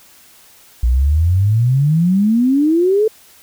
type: exponential sweep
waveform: sine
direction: up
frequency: 57.4 to 446 Hz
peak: -10 dBFS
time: 0.83-3.08 s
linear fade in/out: 5 ms
effects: white hiss -46 dBFS RMS until 3.42 s